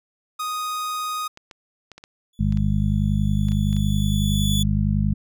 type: tone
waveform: 45% pulse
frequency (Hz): 1244.5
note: D#6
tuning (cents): 0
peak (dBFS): -25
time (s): 0.39-1.28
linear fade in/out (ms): 10
type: clicks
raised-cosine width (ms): 0.2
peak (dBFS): -24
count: 11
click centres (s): 1.374 / 1.512 / 1.917 / 1.98 / 2.039 / 2.524 / 2.573 / 3.486 / 3.519 / 3.729 / 3.766
type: tone with exponential growth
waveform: sawtooth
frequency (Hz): 3441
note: A7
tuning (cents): -39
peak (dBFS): -20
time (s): 2.33-4.63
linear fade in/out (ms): 5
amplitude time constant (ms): 500
type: harmonic tone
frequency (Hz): 50.8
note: G#1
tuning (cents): -38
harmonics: 1 / 2 / 3 / 4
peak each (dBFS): -23 / -23 / -24 / -23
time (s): 2.39-5.14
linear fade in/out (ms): 10
effects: none